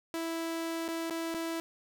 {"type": "tone with dropouts", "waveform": "sawtooth", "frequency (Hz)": 329.6, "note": "E4", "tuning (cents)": 0, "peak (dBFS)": -29, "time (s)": [0.14, 1.6], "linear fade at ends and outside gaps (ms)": 0, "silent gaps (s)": [[0.881, 0.887], [1.098, 1.107], [1.341, 1.346]], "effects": []}